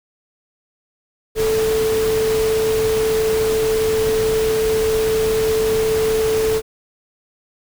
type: tone in noise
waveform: sine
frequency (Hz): 440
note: A4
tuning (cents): 0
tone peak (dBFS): -15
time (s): 1.35-6.62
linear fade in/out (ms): 50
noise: pink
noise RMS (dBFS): -26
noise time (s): 1.35-6.62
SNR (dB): +8
effects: none